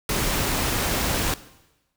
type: noise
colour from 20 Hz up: pink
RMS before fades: -24 dBFS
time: 0.09-1.34 s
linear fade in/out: 2 ms
effects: noise-tail reverb RT60 1.0 s tail -17 dB re dry